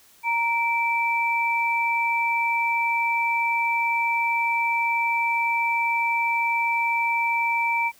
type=tone pair together; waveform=sine; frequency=932.3 / 2329 Hz; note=A#5 / D7; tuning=0 / -15 cents; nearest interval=octave + major third; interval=1585 cents; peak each=-23 dBFS; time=0.23-7.92 s; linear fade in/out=50 ms; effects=white hiss -55 dBFS RMS until 7.99 s